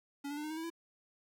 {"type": "tone with pitch steps", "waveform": "square", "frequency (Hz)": [282.6, 290.5, 298.7, 307.1, 315.7, 324.6, 333.7], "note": ["C#4", "D4", "D4", "D#4", "D#4", "E4", "E4"], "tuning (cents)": [34, -19, 29, -23, 25, -27, 21], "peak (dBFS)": -39, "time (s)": [0.24, 0.702], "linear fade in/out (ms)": 10, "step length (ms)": 66, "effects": ["11-bit"]}